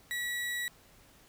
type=tone; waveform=35% pulse; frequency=1935 Hz; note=B6; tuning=36 cents flat; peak=-31 dBFS; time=0.11-0.68 s; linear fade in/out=0 ms; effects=pink hiss -60 dBFS RMS until 1.28 s